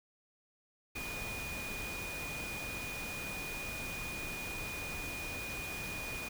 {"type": "tone in noise", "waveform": "sine", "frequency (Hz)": 2456, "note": "D#7", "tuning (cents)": -23, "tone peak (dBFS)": -41, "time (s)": [0.95, 6.29], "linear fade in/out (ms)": 10, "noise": "pink", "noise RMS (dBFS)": -43, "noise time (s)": [0.95, 6.29], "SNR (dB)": -1, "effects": []}